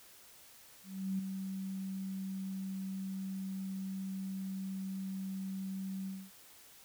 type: tone with ADSR envelope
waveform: sine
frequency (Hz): 191.5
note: G3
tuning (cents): -40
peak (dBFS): -31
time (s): 0.83-6.31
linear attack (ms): 360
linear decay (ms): 6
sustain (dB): -6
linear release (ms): 240
effects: white hiss -58 dBFS RMS until 6.84 s